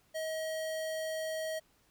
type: tone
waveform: square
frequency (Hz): 635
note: D#5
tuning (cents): +35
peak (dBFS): -35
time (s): 0.14-1.6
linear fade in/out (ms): 20
effects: pink hiss -69 dBFS RMS until 1.9 s